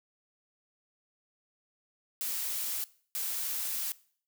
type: noise bursts at uneven times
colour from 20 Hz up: blue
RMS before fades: -34 dBFS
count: 2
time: 2.21-2.84 / 3.15-3.92 s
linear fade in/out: 0 ms
effects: noise-tail reverb RT60 0.5 s tail -20 dB re dry